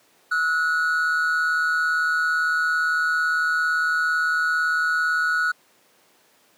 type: tone pair together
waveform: triangle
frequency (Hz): 1303.2 / 1461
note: E6 / F#6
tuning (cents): -20 / -22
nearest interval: major second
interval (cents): 198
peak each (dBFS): -25 / -18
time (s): 0.31-5.52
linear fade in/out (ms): 10
effects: pink hiss -58 dBFS RMS until 6.57 s + high-pass 300 Hz 12 dB/octave